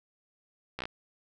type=slowing click train; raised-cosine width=0.3 ms; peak=-19 dBFS; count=5; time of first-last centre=0.79-0.855 s; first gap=15 ms; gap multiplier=1.05; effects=none